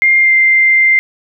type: tone with pitch glide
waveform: sine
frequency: 2113 to 2091 Hz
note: C7 to C7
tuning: +16 to -2 cents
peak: -6 dBFS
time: 0.02-0.99 s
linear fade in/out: 0 ms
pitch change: -18 cents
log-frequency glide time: 0.2-0.34 s
effects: none